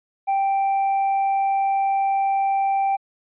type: tone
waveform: triangle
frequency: 784 Hz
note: G5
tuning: in tune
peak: -16 dBFS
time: 0.27-2.97 s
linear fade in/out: 20 ms
effects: resampled to 8000 Hz